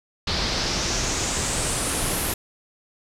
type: noise with low-pass filter sweep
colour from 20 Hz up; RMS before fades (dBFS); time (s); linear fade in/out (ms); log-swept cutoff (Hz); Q
pink; -25; 0.27-2.34; 5; 4400 to 12000; 3.2
effects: none